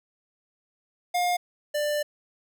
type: tone pair in turn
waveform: square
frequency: 711 / 592.2 Hz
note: F5 / D5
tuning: +31 / +14 cents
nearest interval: minor third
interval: 317 cents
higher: first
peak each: -23 / -25 dBFS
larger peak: first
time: 1.14-1.37 / 1.74-2.03 s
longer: second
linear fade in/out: 10 ms
effects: none

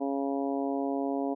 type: harmonic tone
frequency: 138.4 Hz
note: C#3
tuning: 2 cents flat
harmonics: 2 / 3 / 4 / 5 / 6 / 7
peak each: -30 / -35 / -37 / -35 / -42 / -43 dBFS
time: 0-1.35 s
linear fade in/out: 20 ms
effects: none

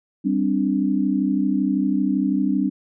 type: chord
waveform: sine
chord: G suspended fourth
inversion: none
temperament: just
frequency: 196 / 261.3 / 294 Hz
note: G3 / C4 / D4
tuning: 0 / -2 / +2 cents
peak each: -22 dBFS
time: 0.24-2.7 s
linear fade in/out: 20 ms
effects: none

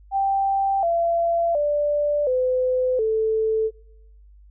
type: tone with pitch steps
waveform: sine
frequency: 784 / 678.6 / 587.3 / 508.4 / 440 Hz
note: G5 / F5 / D5 / C5 / A4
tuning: 0 / -50 / 0 / -50 / 0 cents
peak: -18 dBFS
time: 0.11-3.71 s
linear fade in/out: 50 ms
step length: 720 ms
effects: noise-tail reverb RT60 0.8 s tail -24 dB re dry + added 50 Hz sine -46 dBFS peak until 4.5 s

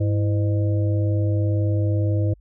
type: harmonic tone with a mistuned harmonic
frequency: 102 Hz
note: G#2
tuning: 31 cents flat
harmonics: 1 / 3 / 5 / 6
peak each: -18 / -28 / -32 / -34 dBFS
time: 0-2.34 s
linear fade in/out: 10 ms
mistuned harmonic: 3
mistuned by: +110 cents
effects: added 50 Hz sine -49 dBFS peak until 2.4 s

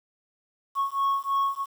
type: beating tone pair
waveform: sine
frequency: 1100 / 1103.1 Hz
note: C#6 / C#6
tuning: -14 / -9 cents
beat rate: 3.1 Hz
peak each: -24 dBFS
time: 0.75-1.66 s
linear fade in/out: 50 ms
effects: tanh soft clip ceiling -20 dBFS + 8-bit

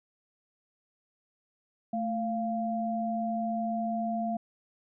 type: tone pair together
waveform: sine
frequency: 221.2 / 693 Hz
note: A3 / F5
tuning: +9 / -14 cents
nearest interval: octave + minor sixth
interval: 1977 cents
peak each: -31 / -31 dBFS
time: 1.93-4.37 s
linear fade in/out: 5 ms
effects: none

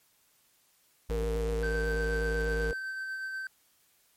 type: tone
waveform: square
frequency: 55 Hz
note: A1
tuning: in tune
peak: -31 dBFS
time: 1.09-2.72 s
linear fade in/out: 10 ms
type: tone with vibrato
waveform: sine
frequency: 463.4 Hz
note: A#4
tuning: 10 cents flat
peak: -31 dBFS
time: 1.11-2.73 s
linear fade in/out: 0 ms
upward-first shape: triangle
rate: 8.2 Hz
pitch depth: 33 cents each way
type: tone with tremolo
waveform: triangle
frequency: 1548 Hz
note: G6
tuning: 22 cents flat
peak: -31 dBFS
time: 1.63-3.47 s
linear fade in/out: 2 ms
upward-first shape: sine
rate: 8.2 Hz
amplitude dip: 25%
effects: white hiss -67 dBFS RMS until 4.16 s + MP3 64 kbps

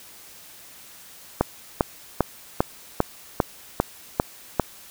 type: click train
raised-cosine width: 1 ms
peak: -3 dBFS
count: 9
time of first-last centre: 1.41-4.597 s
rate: 2.51 Hz
effects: white hiss -46 dBFS RMS until 4.9 s

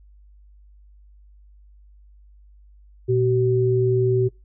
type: tone pair together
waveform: sine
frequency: 119.69 / 380 Hz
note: A#2 / F#4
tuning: +46 / +46 cents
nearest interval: octave + minor sixth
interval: 2000 cents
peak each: -20 / -18 dBFS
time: 3.08-4.29 s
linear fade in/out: 20 ms
effects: noise-tail reverb RT60 0.2 s tail -22 dB re dry + added 50 Hz sine -47 dBFS peak until 4.44 s

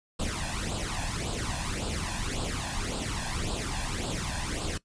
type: noise with flanger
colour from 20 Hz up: pink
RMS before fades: -32 dBFS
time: 0.19-4.78 s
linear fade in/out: 10 ms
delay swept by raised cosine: 0.24 to 1.2 ms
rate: 1.8 Hz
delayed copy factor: +0.7
effects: noise-tail reverb RT60 0.1 s tail -19 dB re dry + resampled to 22050 Hz

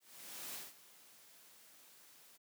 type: noise with ADSR envelope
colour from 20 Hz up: white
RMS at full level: -45 dBFS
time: 0-2.38 s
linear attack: 540 ms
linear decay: 190 ms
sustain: -17 dB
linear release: 23 ms
effects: high-pass 150 Hz 12 dB/octave

